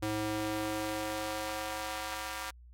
square tone with high-pass filter sweep, 106.9 Hz, A2, 49 cents flat, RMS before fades -36 dBFS, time 0.02-2.51 s, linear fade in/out 10 ms, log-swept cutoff 220 to 1100 Hz, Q 1.1, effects added 60 Hz sine -51 dBFS peak until 2.73 s + AAC 64 kbps

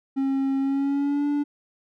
triangle tone with pitch glide, 270.5 to 289.9 Hz, C#4 to D4, -42 to -22 cents, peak -19 dBFS, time 0.16-1.44 s, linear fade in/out 20 ms, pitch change +120 cents, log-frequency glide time 0.59-1.27 s, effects none

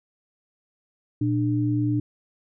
sine tone pair together, 118.4 / 298.3 Hz, A#2 / D4, +27 / +27 cents, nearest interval octave + major third, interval 1600 cents, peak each -23 dBFS, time 1.21-2 s, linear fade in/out 5 ms, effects none

